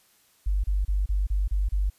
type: tone bursts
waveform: sine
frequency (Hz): 49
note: G1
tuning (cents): 0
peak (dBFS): -21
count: 7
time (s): 0.46-1.9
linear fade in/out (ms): 10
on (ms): 180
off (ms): 30
effects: white hiss -62 dBFS RMS until 1.98 s + resampled to 32000 Hz